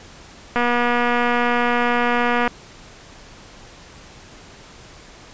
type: click train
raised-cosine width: 0.5 ms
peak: -5 dBFS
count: 463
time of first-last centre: 0.56-2.477 s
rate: 241 Hz
effects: pink hiss -43 dBFS RMS until 5.33 s + resampled to 16000 Hz